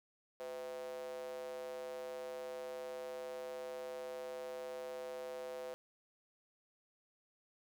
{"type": "tone with high-pass filter", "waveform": "square", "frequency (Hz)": 72.2, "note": "D2", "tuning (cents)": -29, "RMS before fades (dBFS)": -45, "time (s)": [0.4, 5.74], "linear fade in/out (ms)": 0, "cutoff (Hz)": 540, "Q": 8.1, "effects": []}